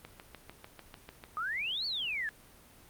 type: click train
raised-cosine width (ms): 0.3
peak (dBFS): -29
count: 9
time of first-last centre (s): 0.05-1.239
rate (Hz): 6.73
type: exponential two-way sweep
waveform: sine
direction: up then down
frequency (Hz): 1200 to 4583 to 1668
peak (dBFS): -32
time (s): 1.37-2.29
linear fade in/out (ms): 0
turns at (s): 1.86
effects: pink hiss -57 dBFS RMS until 2.89 s + Opus 32 kbps